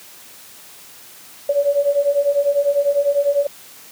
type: beating tone pair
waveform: sine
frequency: 562 / 572 Hz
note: C#5 / D5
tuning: +24 / -46 cents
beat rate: 10 Hz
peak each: -19 / -16 dBFS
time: 1.49-3.47 s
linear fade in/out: 5 ms
effects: white hiss -42 dBFS RMS until 3.91 s + high-pass 100 Hz 12 dB/octave